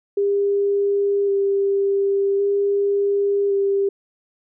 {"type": "tone with vibrato", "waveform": "sine", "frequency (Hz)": 398.9, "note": "G4", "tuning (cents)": 30, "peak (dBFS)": -16, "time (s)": [0.17, 3.89], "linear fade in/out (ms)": 5, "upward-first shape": "square", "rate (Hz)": 0.45, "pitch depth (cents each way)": 12, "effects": []}